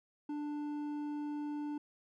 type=tone with hard clipping; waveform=triangle; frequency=295 Hz; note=D4; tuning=8 cents sharp; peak=-38 dBFS; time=0.29-1.78 s; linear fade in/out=5 ms; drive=10 dB; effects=none